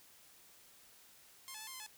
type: tone with pitch steps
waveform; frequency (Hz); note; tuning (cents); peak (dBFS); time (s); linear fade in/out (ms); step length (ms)
5% pulse; 1060 / 863 / 874 / 1056 / 1036 / 859; C6 / A5 / A5 / C6 / C6 / A5; +22 / -34 / -12 / +16 / -17 / -42; -34; 1.48-1.864; 0; 64
effects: white hiss -62 dBFS RMS until 1.97 s